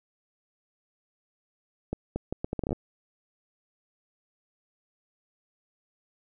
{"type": "accelerating click train", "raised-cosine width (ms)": 2, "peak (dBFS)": -16, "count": 12, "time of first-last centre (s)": [1.93, 2.729], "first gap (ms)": 230, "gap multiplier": 0.72, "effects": []}